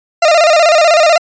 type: tone with vibrato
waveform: 40% pulse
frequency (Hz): 648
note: E5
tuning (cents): -30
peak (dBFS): -5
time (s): 0.22-1.18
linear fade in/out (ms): 5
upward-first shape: square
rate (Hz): 16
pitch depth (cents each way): 93
effects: resampled to 16000 Hz